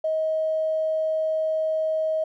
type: tone with tanh clipping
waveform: triangle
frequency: 632 Hz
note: D#5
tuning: 27 cents sharp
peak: -21 dBFS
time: 0.04-2.24 s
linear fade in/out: 5 ms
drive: 3 dB
effects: none